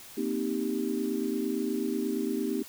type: chord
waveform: sine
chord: C minor seventh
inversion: third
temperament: equal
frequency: 233.1 / 261.6 / 311.1 / 392 Hz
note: Bb3 / C4 / Eb4 / G4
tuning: 0 / 0 / 0 / 0 cents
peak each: -33 dBFS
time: 0.17-2.63 s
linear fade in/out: 10 ms
effects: white hiss -48 dBFS RMS until 2.68 s